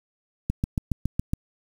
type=click train; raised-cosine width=5 ms; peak=-11 dBFS; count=7; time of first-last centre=0.5-1.334 s; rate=7.19 Hz; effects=7-bit